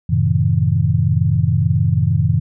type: chord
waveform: sine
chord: F# diminished seventh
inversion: none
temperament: just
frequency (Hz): 92.5 / 111 / 133.2 / 159.84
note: F#2 / A2 / C3 / Eb3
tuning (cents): 0 / +16 / +31 / +47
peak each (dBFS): -18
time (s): 0.09-2.4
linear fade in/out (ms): 10
effects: none